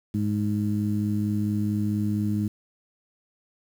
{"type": "harmonic tone", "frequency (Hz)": 104.4, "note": "G#2", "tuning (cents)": 10, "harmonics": [1, 2, 3], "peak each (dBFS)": [-27, -25, -31], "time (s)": [0.14, 2.48], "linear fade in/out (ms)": 5, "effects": ["8-bit"]}